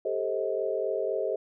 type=chord; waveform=sine; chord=A half-diminished seventh; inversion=third; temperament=just; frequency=396 / 440 / 528 / 633.6 Hz; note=G4 / A4 / C5 / Eb5; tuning=+18 / 0 / +16 / +31 cents; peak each=-32 dBFS; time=0.05-1.36 s; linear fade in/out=5 ms; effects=none